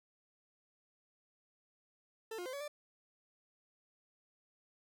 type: tone with pitch steps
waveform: 40% pulse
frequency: 444.7 / 355.3 / 515 / 565 / 590 Hz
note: A4 / F4 / C5 / C#5 / D5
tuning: +18 / +30 / -28 / +33 / +8 cents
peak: -40 dBFS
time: 2.31-2.68 s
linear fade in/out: 5 ms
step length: 74 ms
effects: none